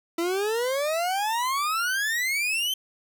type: exponential sweep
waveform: 40% pulse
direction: up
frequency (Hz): 329.6 to 3136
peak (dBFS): -23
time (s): 0.18-2.74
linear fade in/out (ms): 5
effects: 9-bit